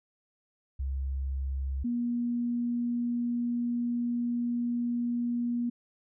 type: tone pair in turn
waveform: sine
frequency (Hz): 67.3 / 239.4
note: C2 / A#3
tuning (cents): +49 / +46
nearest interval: octave + minor seventh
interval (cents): 2197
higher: second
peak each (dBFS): -29 / -27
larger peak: second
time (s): 0.79-1.84 / 1.84-5.7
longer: second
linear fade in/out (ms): 10
effects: none